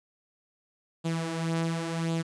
sawtooth tone with flanger, 164.81 Hz, E3, in tune, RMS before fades -30 dBFS, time 1.04-2.23 s, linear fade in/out 20 ms, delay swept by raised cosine 0.26 to 6.06 ms, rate 0.92 Hz, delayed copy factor +0.55, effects resampled to 22050 Hz + 10-bit

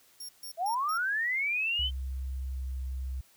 20% pulse tone bursts, 5550 Hz, F8, 12 cents flat, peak -34 dBFS, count 4, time 0.2-0.976 s, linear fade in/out 5 ms, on 89 ms, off 140 ms
sine linear sweep, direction up, 640 to 3110 Hz, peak -27 dBFS, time 0.57-1.91 s, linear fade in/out 50 ms
sine tone with pitch glide, 65.6 to 65.15 Hz, C2 to C2, +5 to -7 cents, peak -32 dBFS, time 1.79-3.21 s, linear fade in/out 5 ms, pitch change -12 cents, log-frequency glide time 2.53-2.58 s
effects white hiss -62 dBFS RMS until 3.36 s

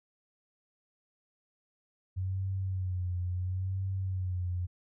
sine tone with vibrato, 92.5 Hz, F#2, in tune, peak -30 dBFS, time 2.16-4.67 s, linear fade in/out 20 ms, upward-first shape sine, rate 0.73 Hz, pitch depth 61 cents each way, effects none

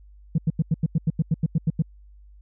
sine tone bursts, 160 Hz, D#3, 49 cents sharp, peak -15 dBFS, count 13, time 0.35-1.822 s, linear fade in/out 5 ms, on 32 ms, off 88 ms, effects tanh soft clip ceiling -14 dBFS + added 50 Hz sine -46 dBFS peak until 2.41 s

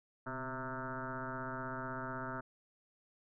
sine tone with frequency modulation, 784 Hz, G5, in tune, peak -38 dBFS, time 0.26-2.41 s, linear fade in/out 10 ms, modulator 132 Hz, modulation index 5.6, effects none

